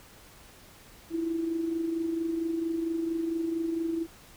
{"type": "tone with amplitude modulation", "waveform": "sine", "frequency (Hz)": 330, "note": "E4", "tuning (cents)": 2, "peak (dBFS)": -25, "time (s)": [1.1, 4.07], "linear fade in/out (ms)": 50, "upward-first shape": "sine", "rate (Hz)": 24.4, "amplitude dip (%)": 50, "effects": ["pink hiss -53 dBFS RMS until 4.36 s"]}